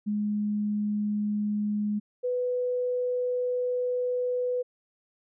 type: tone pair in turn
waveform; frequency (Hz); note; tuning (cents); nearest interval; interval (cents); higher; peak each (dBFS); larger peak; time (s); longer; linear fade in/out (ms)
sine; 208.7 / 496.4; G#3 / B4; +9 / +9; octave + minor third; 1500; second; -25 / -25; neither; 0.06-2 / 2.23-4.63; second; 20
effects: none